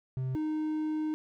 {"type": "tone pair in turn", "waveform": "triangle", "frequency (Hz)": [130, 309.2], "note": ["C3", "D#4"], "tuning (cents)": [-11, -11], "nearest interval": "octave + minor third", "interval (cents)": 1500, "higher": "second", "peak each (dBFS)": [-28, -27], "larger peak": "second", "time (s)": [[0.17, 0.35], [0.35, 1.14]], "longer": "second", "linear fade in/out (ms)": 0, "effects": []}